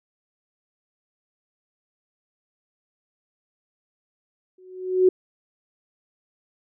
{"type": "tone with exponential growth", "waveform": "sine", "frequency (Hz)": 370, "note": "F#4", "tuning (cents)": 0, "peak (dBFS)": -10, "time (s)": [4.58, 5.09], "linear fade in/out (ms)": 5, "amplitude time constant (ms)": 110, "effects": []}